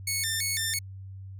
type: tone with vibrato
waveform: 10% pulse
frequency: 1989 Hz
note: B6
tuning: 12 cents sharp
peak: -18 dBFS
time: 0.07-0.79 s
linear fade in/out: 5 ms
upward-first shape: square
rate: 3 Hz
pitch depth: 180 cents each way
effects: added 96 Hz sine -39 dBFS peak until 1.39 s